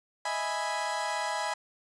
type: chord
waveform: 30% pulse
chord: E major seventh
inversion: third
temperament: equal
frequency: 622.3 / 659.3 / 830.6 / 987.8 Hz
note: D#5 / E5 / G#5 / B5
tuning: 0 / 0 / 0 / 0 cents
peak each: -36 / -36 / -31 / -31 dBFS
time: 0.25-1.54 s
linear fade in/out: 5 ms
effects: resampled to 22050 Hz